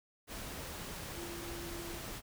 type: tone in noise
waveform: sine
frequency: 341.8 Hz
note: F4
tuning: 37 cents flat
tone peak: -45 dBFS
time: 1.13-2.01 s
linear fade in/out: 50 ms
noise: pink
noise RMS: -44 dBFS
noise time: 0.27-2.22 s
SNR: -4 dB
effects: none